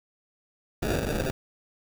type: noise with sample-and-hold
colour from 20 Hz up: violet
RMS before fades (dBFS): -28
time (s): 0.82-1.31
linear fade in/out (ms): 5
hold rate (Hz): 1050
effects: none